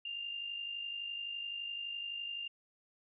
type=tone with amplitude modulation; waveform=sine; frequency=2798 Hz; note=F7; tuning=3 cents sharp; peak=-36 dBFS; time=0.05-2.48 s; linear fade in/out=5 ms; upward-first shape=sine; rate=51.8 Hz; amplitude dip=50%; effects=none